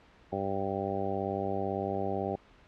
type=harmonic tone; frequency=98 Hz; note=G2; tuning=in tune; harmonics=1 / 2 / 3 / 4 / 5 / 6 / 7 / 8; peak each=-40 / -38 / -40 / -36 / -39 / -38 / -39 / -37 dBFS; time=0.32-2.36 s; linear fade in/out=5 ms; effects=pink hiss -59 dBFS RMS until 2.67 s + low-pass 3000 Hz 12 dB/octave

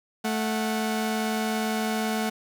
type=tone pair together; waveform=sawtooth; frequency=219.1 / 735 Hz; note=A3 / F#5; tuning=-7 / -12 cents; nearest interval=octave + major sixth; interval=2095 cents; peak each=-22 / -27 dBFS; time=0.24-2.3 s; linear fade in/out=10 ms; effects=none

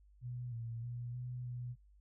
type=tone with pitch steps; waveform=sine; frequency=122.9 / 115.5 / 120.6 / 124.2 / 122.7 Hz; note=B2 / A#2 / B2 / B2 / B2; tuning=-8 / -16 / -41 / +10 / -11 cents; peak=-40 dBFS; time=0.21-1.76 s; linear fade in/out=50 ms; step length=310 ms; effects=noise-tail reverb RT60 0.2 s tail -25 dB re dry + added 50 Hz sine -61 dBFS peak until 2 s

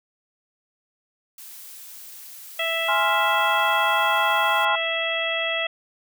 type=noise; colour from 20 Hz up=blue; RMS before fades=-41 dBFS; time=1.38-4.65 s; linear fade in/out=2 ms
type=harmonic tone; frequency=659.3 Hz; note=E5; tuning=in tune; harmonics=1 / 2 / 3 / 4 / 5; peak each=-28 / -33 / -28 / -28 / -28 dBFS; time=2.59-5.67 s; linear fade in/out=5 ms
type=chord; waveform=sine; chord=F minor; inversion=first; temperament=equal; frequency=830.6 / 1046.5 / 1396.9 Hz; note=Ab5 / C6 / F6; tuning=0 / 0 / 0 cents; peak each=-24 dBFS; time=2.88-4.76 s; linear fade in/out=10 ms
effects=none

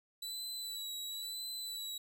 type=tone with vibrato; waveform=sawtooth; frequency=3951 Hz; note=B7; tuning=in tune; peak=-37 dBFS; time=0.22-1.98 s; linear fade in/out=5 ms; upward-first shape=sine; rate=0.98 Hz; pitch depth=35 cents each way; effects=13-bit

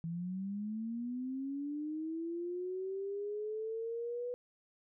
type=linear sweep; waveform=sine; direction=up; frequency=163.3 to 493.9 Hz; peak=-36 dBFS; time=0.04-4.34 s; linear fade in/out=0 ms; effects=none

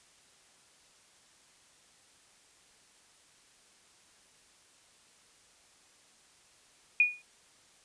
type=tone with exponential decay; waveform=sine; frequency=2453 Hz; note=D#7; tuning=25 cents flat; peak=-17 dBFS; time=7-7.22 s; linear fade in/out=2 ms; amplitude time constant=46 ms; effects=white hiss -62 dBFS RMS until 7.84 s + resampled to 22050 Hz

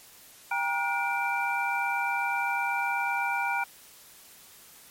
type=tone cluster; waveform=sine; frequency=796 / 944 / 1440 / 2348 Hz; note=G5 / A#5 / F#6 / D7; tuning=+26 / +22 / -47 / -1 cents; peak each=-31 dBFS; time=0.51-3.64 s; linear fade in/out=5 ms; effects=white hiss -52 dBFS RMS until 4.9 s + MP3 64 kbps

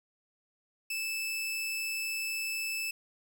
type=tone; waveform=sawtooth; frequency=2628 Hz; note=E7; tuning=6 cents flat; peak=-29 dBFS; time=0.9-2.91 s; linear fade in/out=5 ms; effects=10-bit

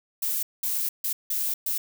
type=noise bursts at uneven times; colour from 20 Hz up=violet; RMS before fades=-27 dBFS; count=5; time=0.22-0.43 / 0.63-0.89 / 1.04-1.13 / 1.3-1.54 / 1.66-1.78 s; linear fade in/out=5 ms; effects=none

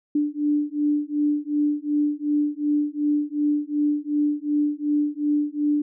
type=beating tone pair; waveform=sine; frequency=293.7 / 296.4 Hz; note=D4 / D4; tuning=0 / +16 cents; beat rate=2.7 Hz; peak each=-23 dBFS; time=0.15-5.82 s; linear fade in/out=5 ms; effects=none

